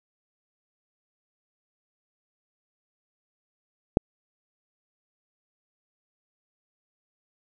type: click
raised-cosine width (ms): 2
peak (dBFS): -3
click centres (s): 3.971
effects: none